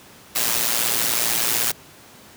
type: noise with amplitude modulation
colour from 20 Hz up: white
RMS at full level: -18 dBFS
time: 0.35-1.72 s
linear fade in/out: 10 ms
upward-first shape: sine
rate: 116 Hz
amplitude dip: 70%
effects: pink hiss -46 dBFS RMS until 2.36 s + high-pass 100 Hz 12 dB/octave